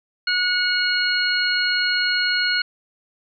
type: tone cluster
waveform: sine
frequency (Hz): 1457 / 2206 / 2888 / 4284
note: F#6 / C#7 / F#7 / C8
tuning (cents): -27 / -9 / -43 / +40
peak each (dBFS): -21 / -27 / -28 / -22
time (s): 0.27-2.62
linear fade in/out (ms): 5
effects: none